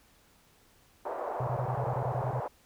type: band-pass noise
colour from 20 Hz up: white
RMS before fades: -35 dBFS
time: 1.05-2.48 s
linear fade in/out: 5 ms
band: 480 to 850 Hz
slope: 24 dB/octave
type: tone bursts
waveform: sine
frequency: 126.4 Hz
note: B2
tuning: 41 cents sharp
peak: -30 dBFS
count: 11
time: 1.4-2.402 s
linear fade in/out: 5 ms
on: 72 ms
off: 21 ms
effects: pink hiss -63 dBFS RMS until 2.65 s